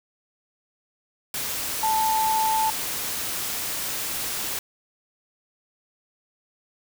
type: tone in noise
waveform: sine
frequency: 880 Hz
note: A5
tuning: in tune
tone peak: -20 dBFS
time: 1.83-2.7 s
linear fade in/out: 2 ms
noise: white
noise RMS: -29 dBFS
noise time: 1.34-4.59 s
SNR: +6 dB
effects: none